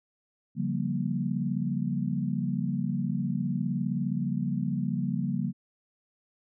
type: chord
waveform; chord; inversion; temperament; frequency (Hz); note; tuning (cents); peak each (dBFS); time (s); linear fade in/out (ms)
sine; G half-diminished seventh; second; just; 141.12 / 176.4 / 196 / 235.2; Db3 / F3 / G3 / Bb3; +31 / +18 / 0 / +16; -32; 0.55-5.53; 50
effects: none